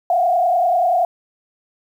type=tone with frequency modulation; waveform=sine; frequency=706 Hz; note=F5; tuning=19 cents sharp; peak=-13 dBFS; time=0.1-1.05 s; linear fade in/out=2 ms; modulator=30.4 Hz; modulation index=1.3; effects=8-bit